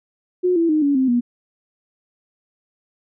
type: tone with pitch steps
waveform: sine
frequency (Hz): 361.9 / 333.8 / 307.9 / 283.9 / 261.9 / 241.5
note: F#4 / E4 / D#4 / C#4 / C4 / B3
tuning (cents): -38 / +22 / -18 / +41 / +2 / -39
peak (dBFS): -14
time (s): 0.43-1.21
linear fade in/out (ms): 20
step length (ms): 130
effects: none